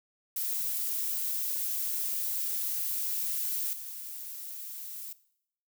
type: noise with level steps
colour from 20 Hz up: violet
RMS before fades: -32 / -41 dBFS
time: 0.36-5.13 s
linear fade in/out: 5 ms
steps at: 3.73 s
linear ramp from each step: 2 ms
effects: noise-tail reverb RT60 0.7 s tail -18 dB re dry